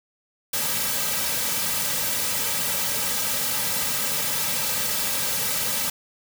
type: noise with comb filter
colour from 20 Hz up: white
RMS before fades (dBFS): -25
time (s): 0.53-5.9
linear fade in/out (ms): 5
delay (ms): 2.8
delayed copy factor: -0.95
effects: none